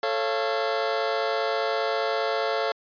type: chord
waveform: sawtooth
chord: A augmented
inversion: none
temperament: just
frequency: 440 / 550 / 687.5 Hz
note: A4 / C#5 / E#5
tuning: 0 / -14 / -27 cents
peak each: -24 dBFS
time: 0.03-2.72 s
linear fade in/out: 2 ms
effects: resampled to 11025 Hz